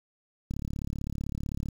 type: click train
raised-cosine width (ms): 5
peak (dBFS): -21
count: 43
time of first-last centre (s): 0.51-1.686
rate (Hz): 35.7
effects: 8-bit